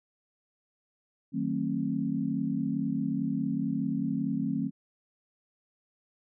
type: chord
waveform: sine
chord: D# diminished seventh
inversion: none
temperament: just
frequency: 155.56 / 186.68 / 224 / 268.8 Hz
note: D#3 / F#3 / A3 / C4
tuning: 0 / +16 / +31 / +47 cents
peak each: -35 / -34 / -32 / -31 dBFS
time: 1.32-4.71 s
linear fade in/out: 50 ms
effects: none